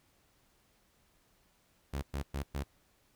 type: tone bursts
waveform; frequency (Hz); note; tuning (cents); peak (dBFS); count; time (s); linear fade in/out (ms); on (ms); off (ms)
sawtooth; 69.9; C#2; +15; -30; 4; 1.93-2.636; 10; 94; 110
effects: pink hiss -70 dBFS RMS until 3.15 s